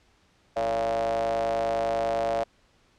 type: ring-modulated tone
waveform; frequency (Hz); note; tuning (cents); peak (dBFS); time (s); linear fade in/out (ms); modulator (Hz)
square; 60.1; B1; -46; -22; 0.56-2.44; 10; 626
effects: pink hiss -63 dBFS RMS until 2.98 s + low-pass 6000 Hz 12 dB/octave